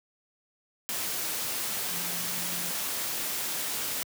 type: tone in noise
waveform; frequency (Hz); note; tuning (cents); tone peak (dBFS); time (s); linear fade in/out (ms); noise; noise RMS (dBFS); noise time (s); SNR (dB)
sine; 174.61; F3; 0; -43; 1.91-2.71; 0; white; -32; 0.89-4.03; -14
effects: high-pass 100 Hz 12 dB/octave